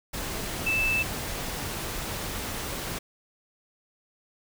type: tone in noise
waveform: sine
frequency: 2637 Hz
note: E7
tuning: in tune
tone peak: -23 dBFS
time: 0.66-1.03 s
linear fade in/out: 10 ms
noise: pink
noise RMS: -33 dBFS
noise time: 0.13-2.99 s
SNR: +7 dB
effects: none